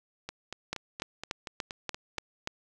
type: two click trains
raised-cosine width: 0.2 ms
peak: -15 / -20 dBFS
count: 7 / 9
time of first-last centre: 0.73-2.474 / 0.29-2.181 s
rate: 3.44 / 4.23 Hz
effects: none